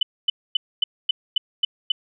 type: tone bursts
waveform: sine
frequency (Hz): 2999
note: F#7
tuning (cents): +23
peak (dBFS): -15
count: 8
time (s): 0.01-1.92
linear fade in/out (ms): 5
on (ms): 20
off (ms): 250
effects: none

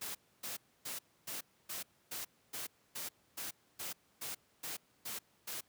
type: noise bursts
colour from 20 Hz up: white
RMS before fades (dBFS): -42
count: 14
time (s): 0.01-5.61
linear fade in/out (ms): 10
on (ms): 140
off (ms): 280
effects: pink hiss -71 dBFS RMS until 5.68 s + high-pass 100 Hz 12 dB/octave

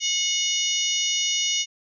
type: harmonic tone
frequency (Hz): 728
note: F#5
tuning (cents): -28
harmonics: 3 / 4 / 5 / 6 / 7 / 8 / 9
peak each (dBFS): -32 / -25 / -30 / -37 / -34 / -28 / -29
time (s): 0-1.66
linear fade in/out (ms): 50
effects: none

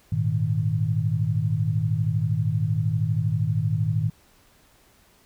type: chord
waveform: sine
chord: Ab suspended second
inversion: none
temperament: equal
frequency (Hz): 103.83 / 116.54 / 155.56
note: Ab2 / Bb2 / Eb3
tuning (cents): 0 / 0 / 0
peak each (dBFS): -25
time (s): 0.12-4.1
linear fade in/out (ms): 5
effects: pink hiss -58 dBFS RMS until 5.25 s

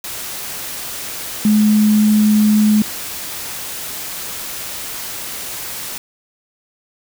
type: tone in noise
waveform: sine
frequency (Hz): 212.4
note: G#3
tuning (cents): +39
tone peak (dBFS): -9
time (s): 1.45-2.82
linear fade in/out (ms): 2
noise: white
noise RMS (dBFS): -27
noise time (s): 0.04-5.98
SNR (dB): +15
effects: none

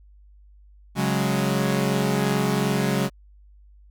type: chord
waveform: sawtooth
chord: C# suspended fourth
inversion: none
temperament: equal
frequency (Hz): 138.59 / 185 / 207.7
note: C#3 / F#3 / G#3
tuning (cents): 0 / 0 / 0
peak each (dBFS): -21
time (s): 0.95-3.1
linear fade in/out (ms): 50
effects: added 50 Hz sine -48 dBFS peak until 3.9 s

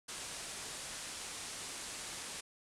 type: low-pass noise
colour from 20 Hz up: white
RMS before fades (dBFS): -45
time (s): 0.08-2.41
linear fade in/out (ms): 10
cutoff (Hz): 10000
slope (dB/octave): 48
effects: none

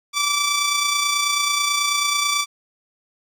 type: tone with amplitude modulation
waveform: 10% pulse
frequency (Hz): 1161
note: D6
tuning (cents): -20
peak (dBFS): -8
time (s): 0.13-2.46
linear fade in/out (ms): 50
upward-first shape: sine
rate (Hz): 29.2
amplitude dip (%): 40
effects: resampled to 32000 Hz

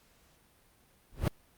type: noise with exponential growth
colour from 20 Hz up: brown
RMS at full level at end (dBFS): -20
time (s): 1.12-1.28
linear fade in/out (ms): 2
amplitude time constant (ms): 34
effects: pink hiss -65 dBFS RMS until 1.57 s + Opus 48 kbps

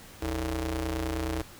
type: ring-modulated tone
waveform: sawtooth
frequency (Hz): 123.47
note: B2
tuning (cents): 0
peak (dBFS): -22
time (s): 0.22-1.42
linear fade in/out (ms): 5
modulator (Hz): 200
effects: pink hiss -49 dBFS RMS until 1.59 s

